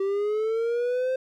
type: linear sweep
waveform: triangle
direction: up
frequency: 385.7 to 523.3 Hz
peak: -21 dBFS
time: 0-1.16 s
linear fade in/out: 5 ms
effects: none